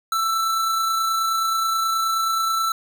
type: tone with amplitude modulation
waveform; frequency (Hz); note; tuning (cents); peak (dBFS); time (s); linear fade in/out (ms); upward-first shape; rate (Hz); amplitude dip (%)
square; 1329; E6; +14; -19; 0.12-2.72; 2; sine; 29.4; 25
effects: none